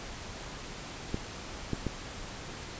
clicks, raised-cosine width 3 ms, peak -17 dBFS, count 3, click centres 1.144 / 1.733 / 1.867 s, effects pink hiss -42 dBFS RMS until 2.79 s + resampled to 16000 Hz

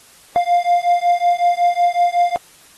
triangle beating tone pair, 698.5 / 703.9 Hz, F5 / F5, 0 / +13 cents, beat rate 5.4 Hz, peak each -14 dBFS, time 0.36-2.36 s, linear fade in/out 0 ms, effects white hiss -47 dBFS RMS until 2.77 s + AAC 32 kbps

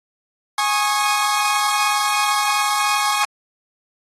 sawtooth chord, Ab suspended fourth, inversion none, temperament equal with one note detuned, 830.6 / 1094.7 / 1244.5 Hz, Ab5 / Db6 / Eb6, 0 / -22 / 0 cents, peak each -17 / -17 / -20 dBFS, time 0.58-3.25 s, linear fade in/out 2 ms, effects AAC 32 kbps

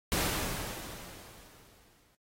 pink noise with exponential decay, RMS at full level -29 dBFS, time 0.12-2.15 s, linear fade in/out 0 ms, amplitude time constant 440 ms, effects AAC 48 kbps

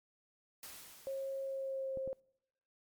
white noise with exponential decay, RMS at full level -48 dBFS, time 0.63-2.2 s, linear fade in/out 1 ms, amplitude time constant 340 ms
sine tone with pitch glide, 541 to 531.4 Hz, C#5 to C5, -42 to +27 cents, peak -36 dBFS, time 1.07-2.13 s, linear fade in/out 0 ms, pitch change -31 cents, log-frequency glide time 1.44-2 s
clicks, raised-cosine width 2 ms, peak -34 dBFS, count 2, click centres 1.973 / 2.076 s
effects noise-tail reverb RT60 0.8 s tail -26 dB re dry + MP3 96 kbps

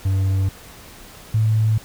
triangle / sine tone pair in turn, 96.1 / 109.49 Hz, G2 / A2, -34 / -8 cents, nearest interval major second, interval 226 cents, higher second, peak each -14 dBFS, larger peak neither, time 0.05-0.49 / 1.34-1.78 s, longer neither, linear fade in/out 5 ms, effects pink hiss -42 dBFS RMS until 1.84 s

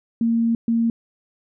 sine tone bursts at uneven times, 230.3 Hz, A#3, 21 cents flat, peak -16 dBFS, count 2, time 0.21-0.55 / 0.68-0.9 s, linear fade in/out 2 ms, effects none

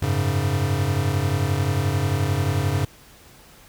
square chord, F# suspended second, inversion none, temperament equal, 92.5 / 103.83 / 138.59 Hz, F#2 / G#2 / C#3, 0 / 0 / 0 cents, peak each -25 dBFS, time 0.02-2.85 s, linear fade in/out 5 ms, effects pink hiss -49 dBFS RMS until 3.68 s

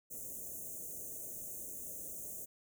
white band-stop noise, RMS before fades -45 dBFS, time 0.1-2.46 s, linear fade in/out 20 ms, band 670 to 6200 Hz, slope 96 dB/octave, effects none

